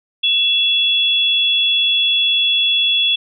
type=tone pair together; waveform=sine; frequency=2681 / 3384 Hz; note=E7 / G#7; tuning=+29 / +32 cents; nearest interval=major third; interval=403 cents; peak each=-20 / -13 dBFS; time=0.23-3.16 s; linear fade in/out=10 ms; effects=none